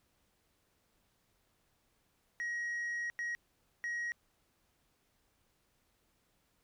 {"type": "tone bursts at uneven times", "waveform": "sine", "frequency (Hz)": 1895, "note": "A#6", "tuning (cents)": 28, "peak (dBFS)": -32, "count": 3, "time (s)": [[2.4, 3.1], [3.19, 3.35], [3.84, 4.12]], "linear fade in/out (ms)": 0, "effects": ["tanh soft clip ceiling -34 dBFS", "pink hiss -75 dBFS RMS until 6.63 s"]}